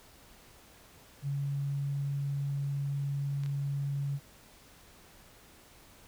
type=tone; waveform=sine; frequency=140.5 Hz; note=C#3; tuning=24 cents sharp; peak=-30 dBFS; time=1.22-4.2 s; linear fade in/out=50 ms
type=clicks; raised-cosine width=0.2 ms; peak=-31 dBFS; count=2; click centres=3.436 / 3.461 s
effects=pink hiss -57 dBFS RMS until 6.07 s